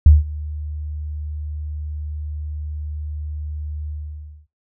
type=tone with ADSR envelope; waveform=sine; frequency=75.3 Hz; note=D2; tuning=44 cents sharp; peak=-3 dBFS; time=0.06-4.47 s; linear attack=3 ms; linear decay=170 ms; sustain=-22 dB; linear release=580 ms; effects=noise-tail reverb RT60 0.2 s tail -22 dB re dry